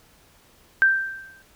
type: tone with exponential decay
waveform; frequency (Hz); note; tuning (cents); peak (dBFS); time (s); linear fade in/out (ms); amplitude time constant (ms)
sine; 1568; G6; 0; -11; 0.82-1.42; 0; 130
effects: pink hiss -56 dBFS RMS until 1.55 s